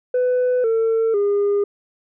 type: tone with pitch steps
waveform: sine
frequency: 500 / 450.6 / 406.1 Hz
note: B4 / A4 / G#4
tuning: +21 / +41 / -39 cents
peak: -13 dBFS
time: 0.14-1.64 s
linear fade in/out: 5 ms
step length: 500 ms
effects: tanh soft clip ceiling -14 dBFS